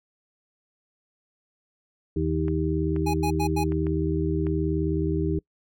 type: harmonic tone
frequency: 79 Hz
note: D#2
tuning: 27 cents sharp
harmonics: 1 / 2 / 4 / 5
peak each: -28 / -28 / -27 / -29 dBFS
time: 2.16-5.39 s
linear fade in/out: 5 ms
type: clicks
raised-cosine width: 0.5 ms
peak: -26 dBFS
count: 5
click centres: 2.482 / 2.963 / 3.721 / 3.868 / 4.468 s
type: tone bursts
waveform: square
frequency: 830.6 Hz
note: G#5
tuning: in tune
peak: -27 dBFS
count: 4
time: 3.06-3.641 s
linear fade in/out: 10 ms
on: 80 ms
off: 87 ms
effects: noise-tail reverb RT60 0.1 s tail -25 dB re dry